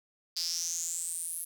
square tone with high-pass filter sweep, 84.5 Hz, E2, 43 cents sharp, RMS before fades -35 dBFS, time 0.36-1.45 s, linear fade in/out 10 ms, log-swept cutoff 4800 to 11000 Hz, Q 8.8, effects none

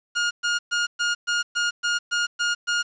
sawtooth tone bursts, 1424 Hz, F6, 33 cents sharp, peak -17 dBFS, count 10, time 0.15-2.83 s, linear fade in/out 20 ms, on 160 ms, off 120 ms, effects resampled to 16000 Hz + 8-bit

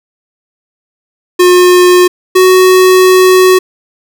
square tone pair in turn, 359.7 / 371.1 Hz, F#4 / F#4, -49 / +5 cents, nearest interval minor second, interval 54 cents, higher second, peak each -3 dBFS, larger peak neither, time 1.39-2.08 / 2.35-3.59 s, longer second, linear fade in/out 10 ms, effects none

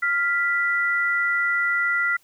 sine tone pair together, 1396.9 / 1975.5 Hz, F6 / B6, 0 / 0 cents, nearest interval tritone, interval 600 cents, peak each -22 dBFS, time 0.02-2.17 s, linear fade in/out 10 ms, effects white hiss -60 dBFS RMS until 2.23 s

